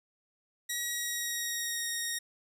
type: tone with pitch glide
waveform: 10% pulse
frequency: 1913 to 1868.2 Hz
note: A#6 to A#6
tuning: +44 to +3 cents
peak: -23 dBFS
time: 0.69-2.19 s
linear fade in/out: 10 ms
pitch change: -41 cents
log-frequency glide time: 0.85-1.88 s
effects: none